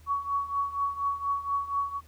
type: tone with tremolo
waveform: sine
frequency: 1122 Hz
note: C#6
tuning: 21 cents sharp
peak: -23 dBFS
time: 0.06-2.01 s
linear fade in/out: 50 ms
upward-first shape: triangle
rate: 4.2 Hz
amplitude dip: 85%
effects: added 78 Hz sine -51 dBFS peak until 2.07 s + pink hiss -61 dBFS RMS until 2.07 s